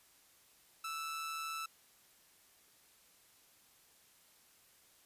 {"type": "tone with amplitude modulation", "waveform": "sawtooth", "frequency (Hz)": 1318.5, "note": "E6", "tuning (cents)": 0, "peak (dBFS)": -34, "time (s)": [0.84, 1.66], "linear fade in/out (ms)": 5, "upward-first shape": "sine", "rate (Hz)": 153, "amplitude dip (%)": 35, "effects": ["white hiss -66 dBFS RMS until 5.05 s", "resampled to 32000 Hz"]}